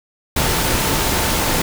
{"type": "tone in noise", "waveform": "sine", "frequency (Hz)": 894, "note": "A5", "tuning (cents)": 27, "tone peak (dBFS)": -29, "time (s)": [0.36, 1.62], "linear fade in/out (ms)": 5, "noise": "pink", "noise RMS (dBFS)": -18, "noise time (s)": [0.36, 1.62], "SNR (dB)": -14, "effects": []}